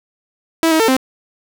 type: tone with pitch steps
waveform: sawtooth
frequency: 326.5 / 318.4 / 449.1 / 261.2 Hz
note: E4 / D#4 / A4 / C4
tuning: -17 / +40 / +35 / -3 cents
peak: -7 dBFS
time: 0.63-0.966 s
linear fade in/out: 0 ms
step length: 84 ms
effects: none